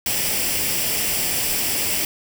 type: noise with comb filter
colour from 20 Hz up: white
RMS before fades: -22 dBFS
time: 0.06-2.05 s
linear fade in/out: 2 ms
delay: 0.38 ms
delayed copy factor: +0.55
effects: none